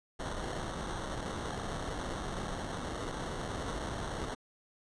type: noise with sample-and-hold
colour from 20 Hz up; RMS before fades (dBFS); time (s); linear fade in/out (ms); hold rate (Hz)
pink; -38; 0.19-4.35; 10; 2450
effects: resampled to 22050 Hz